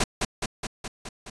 pink noise with echo, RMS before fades -22 dBFS, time 0-0.04 s, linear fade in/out 5 ms, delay 210 ms, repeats 6, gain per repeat -3 dB, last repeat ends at 1.3 s, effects resampled to 22050 Hz

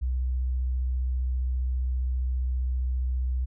sine tone with vibrato, 63.2 Hz, B1, 41 cents sharp, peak -24 dBFS, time 0.01-3.46 s, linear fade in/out 20 ms, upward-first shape triangle, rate 15 Hz, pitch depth 21 cents each way, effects none

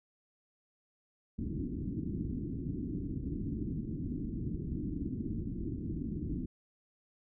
white low-pass noise, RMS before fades -37 dBFS, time 1.38-6.46 s, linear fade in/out 10 ms, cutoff 320 Hz, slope 48 dB/octave, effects none

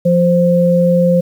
sine tone pair together, 174.91 / 523.3 Hz, F3 / C5, +3 / 0 cents, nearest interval octave + perfect fifth, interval 1897 cents, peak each -11 dBFS, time 0.05-1.21 s, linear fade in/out 10 ms, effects 7-bit

